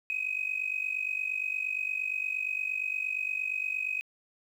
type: tone with amplitude modulation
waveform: sine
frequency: 2525 Hz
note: D#7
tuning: 25 cents sharp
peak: -25 dBFS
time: 0.1-4.01 s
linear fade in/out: 0 ms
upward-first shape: sine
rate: 48.6 Hz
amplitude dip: 85%
effects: tanh soft clip ceiling -21 dBFS + 10-bit